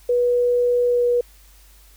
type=tone with pitch glide; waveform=sine; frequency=487.4 to 484 Hz; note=B4 to B4; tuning=-23 to -35 cents; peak=-15 dBFS; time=0.09-1.21 s; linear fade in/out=5 ms; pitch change=-12 cents; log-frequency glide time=0.86-1.03 s; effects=added 50 Hz sine -48 dBFS peak until 1.96 s + white hiss -53 dBFS RMS until 1.96 s